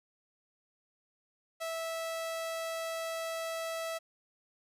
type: tone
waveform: sawtooth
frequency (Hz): 655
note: E5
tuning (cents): -11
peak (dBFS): -31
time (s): 1.6-3.99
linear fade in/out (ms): 20
effects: resampled to 32000 Hz + 11-bit